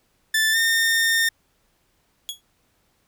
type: tone with pitch glide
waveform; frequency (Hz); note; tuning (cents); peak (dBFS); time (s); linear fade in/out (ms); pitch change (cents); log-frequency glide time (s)
sawtooth; 1760 to 1822.1; A6 to A#6; 0 to -40; -14; 0.34-1.29; 5; +60; 0.52-0.57
type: tone with exponential decay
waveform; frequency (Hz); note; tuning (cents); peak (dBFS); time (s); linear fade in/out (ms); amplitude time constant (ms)
sawtooth; 3345; G#7; +12; -21; 2.29-2.41; 0; 25
effects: pink hiss -66 dBFS RMS until 3.07 s